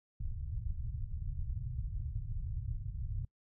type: low-pass noise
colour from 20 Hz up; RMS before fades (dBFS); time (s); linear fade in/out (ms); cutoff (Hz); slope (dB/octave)
pink; -38; 0.2-3.25; 5; 130; 48
effects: noise-tail reverb RT60 0.1 s tail -25 dB re dry